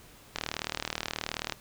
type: click train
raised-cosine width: 0.2 ms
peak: -13 dBFS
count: 46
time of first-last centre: 0.36-1.523 s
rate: 38.7 Hz
effects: pink hiss -54 dBFS RMS until 1.6 s